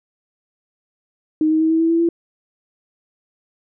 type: tone with pitch steps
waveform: sine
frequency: 311.1 / 315.3 / 319.5 / 323.7 / 328.1 / 332.5 / 336.9 Hz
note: D#4 / D#4 / D#4 / E4 / E4 / E4 / E4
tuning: 0 / +23 / +46 / -31 / -8 / +15 / +38 cents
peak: -13 dBFS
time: 1.41-2.089 s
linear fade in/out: 2 ms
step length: 97 ms
effects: none